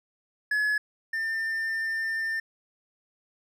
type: tone pair in turn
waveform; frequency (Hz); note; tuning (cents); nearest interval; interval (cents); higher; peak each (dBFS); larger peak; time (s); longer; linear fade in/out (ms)
triangle; 1700 / 1797.1; G#6 / A6; +40 / +36; minor second; 96; second; -21 / -25; first; 0.51-0.78 / 1.13-2.4; second; 5
effects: none